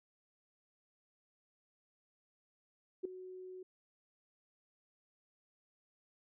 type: tone with ADSR envelope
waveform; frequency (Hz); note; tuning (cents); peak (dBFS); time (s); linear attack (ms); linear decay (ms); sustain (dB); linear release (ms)
sine; 370; F#4; 0; -31; 3.03-3.63; 21; 4; -15; 5
effects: none